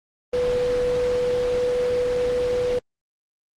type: tone in noise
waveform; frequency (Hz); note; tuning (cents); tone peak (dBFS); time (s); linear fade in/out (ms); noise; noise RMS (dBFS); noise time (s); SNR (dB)
sine; 493.9; B4; 0; -19; 0.33-2.79; 5; pink; -32; 0.33-2.79; +10
effects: low-pass 5000 Hz 12 dB/octave + Opus 24 kbps